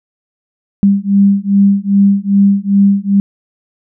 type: beating tone pair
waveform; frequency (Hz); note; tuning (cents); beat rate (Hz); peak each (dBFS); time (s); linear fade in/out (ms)
sine; 197.7 / 200.2; G3 / G3; +15 / +37; 2.5; -10; 0.83-3.2; 0
effects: none